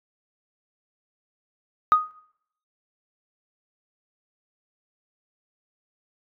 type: tone with exponential decay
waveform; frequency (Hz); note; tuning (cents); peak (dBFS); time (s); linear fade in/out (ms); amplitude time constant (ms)
sine; 1244.5; D#6; 0; -9; 1.92-2.11; 0; 40
effects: noise-tail reverb RT60 0.7 s tail -22 dB re dry + tanh soft clip ceiling -6 dBFS